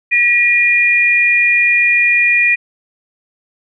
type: tone pair together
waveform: sine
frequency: 1926.3 / 2427 Hz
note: B6 / D#7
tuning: -44 / -44 cents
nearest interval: major third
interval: 400 cents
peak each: -14 / -10 dBFS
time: 0.11-2.56 s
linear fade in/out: 20 ms
effects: none